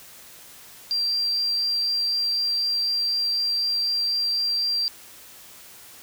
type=tone; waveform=sine; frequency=4726 Hz; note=D8; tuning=10 cents sharp; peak=-21 dBFS; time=0.91-4.88 s; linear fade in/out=0 ms; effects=white hiss -46 dBFS RMS until 6.02 s